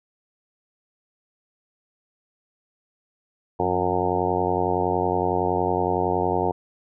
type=harmonic tone with a mistuned harmonic; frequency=90.8 Hz; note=F#2; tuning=32 cents flat; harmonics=1 / 2 / 3 / 4 / 5 / 6 / 7 / 8 / 9 / 10; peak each=-32 / -32 / -32 / -27 / -27 / -32 / -33 / -27 / -29 / -29 dBFS; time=3.59-6.52 s; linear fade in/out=10 ms; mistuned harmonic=2; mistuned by=-77 cents; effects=none